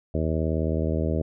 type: harmonic tone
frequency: 79.3 Hz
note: D#2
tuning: 33 cents sharp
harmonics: 1 / 2 / 3 / 4 / 5 / 6 / 7 / 8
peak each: -26 / -29 / -31 / -32 / -33 / -34 / -34 / -35 dBFS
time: 0.14-1.22 s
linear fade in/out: 5 ms
effects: none